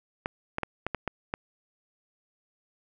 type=clicks; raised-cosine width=0.5 ms; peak=-14 dBFS; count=7; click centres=0.259 / 0.584 / 0.633 / 0.866 / 0.947 / 1.077 / 1.339 s; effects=none